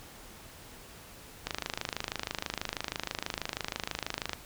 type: click train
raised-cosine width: 0.2 ms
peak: -14 dBFS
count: 76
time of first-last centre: 1.47-4.333 s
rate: 26.2 Hz
effects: pink hiss -50 dBFS RMS until 4.45 s